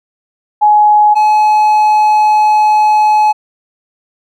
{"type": "tone pair in turn", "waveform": ["sine", "triangle"], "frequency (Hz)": [841, 851.3], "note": ["G#5", "G#5"], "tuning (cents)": [22, 43], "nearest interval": "unison", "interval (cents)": 21, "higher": "second", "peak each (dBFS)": -4, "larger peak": "neither", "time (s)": [[0.61, 1.15], [1.15, 3.33]], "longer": "second", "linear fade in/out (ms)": 20, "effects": []}